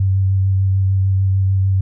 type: tone with vibrato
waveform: sine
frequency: 96 Hz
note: G2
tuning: 36 cents flat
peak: -12 dBFS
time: 0-1.81 s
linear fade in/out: 5 ms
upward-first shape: sine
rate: 6.7 Hz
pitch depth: 16 cents each way
effects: none